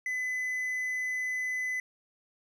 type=tone; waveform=triangle; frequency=2011 Hz; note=B6; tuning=31 cents sharp; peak=-28 dBFS; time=0.06-1.8 s; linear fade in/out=2 ms; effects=none